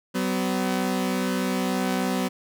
sawtooth tone pair together, 189.09 / 252.4 Hz, F#3 / B3, +38 / +38 cents, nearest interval perfect fourth, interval 500 cents, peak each -22 dBFS, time 0.14-2.29 s, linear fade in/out 20 ms, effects none

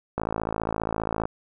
click train, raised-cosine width 1 ms, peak -12 dBFS, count 60, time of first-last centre 0.18-1.255 s, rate 54.9 Hz, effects none

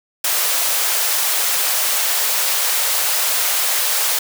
white high-pass noise, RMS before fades -18 dBFS, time 0.24-4.19 s, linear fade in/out 5 ms, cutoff 500 Hz, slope 24 dB/octave, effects none

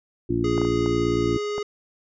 harmonic tone, 57.8 Hz, A#1, 14 cents flat, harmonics 1 / 2 / 3 / 4 / 5 / 6, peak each -33 / -28 / -33 / -32 / -26 / -24 dBFS, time 0.29-1.38 s, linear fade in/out 10 ms
square tone, 415.3 Hz, G#4, in tune, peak -26 dBFS, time 0.44-1.63 s, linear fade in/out 5 ms
clicks, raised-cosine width 1 ms, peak -16 / -17 / -21 / -20 / -18 dBFS, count 5, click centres 0.579 / 0.616 / 0.65 / 0.861 / 1.581 s
effects resampled to 16000 Hz

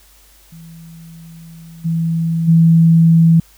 sine tone with level steps, 164.81 Hz, E3, in tune, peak -34 / -14 / -6 dBFS, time 0.52-3.4 s, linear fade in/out 5 ms, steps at 1.84 / 2.47 s, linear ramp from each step 20 ms, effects added 50 Hz sine -49 dBFS peak until 3.57 s + white hiss -49 dBFS RMS until 3.57 s

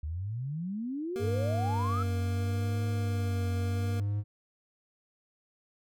sine exponential sweep, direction up, 72 to 1348 Hz, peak -32 dBFS, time 0.03-2.03 s, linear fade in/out 5 ms
25% pulse tone, 235.5 Hz, A#3, 18 cents sharp, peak -33 dBFS, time 1.16-4 s, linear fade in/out 0 ms
triangle tone with vibrato, 98 Hz, G2, in tune, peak -26 dBFS, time 1.19-4.24 s, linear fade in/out 50 ms, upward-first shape triangle, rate 0.75 Hz, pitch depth 99 cents each way
effects none

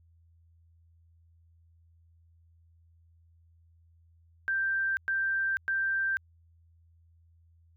sine tone bursts, 1572 Hz, G6, 4 cents sharp, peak -26 dBFS, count 3, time 4.48-6.17 s, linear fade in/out 0 ms, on 490 ms, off 110 ms, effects added 83 Hz sine -59 dBFS peak until 7.76 s

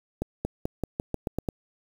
accelerating click train, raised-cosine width 2 ms, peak -14 dBFS, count 9, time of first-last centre 0.22-1.488 s, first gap 230 ms, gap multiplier 0.89, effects 7-bit

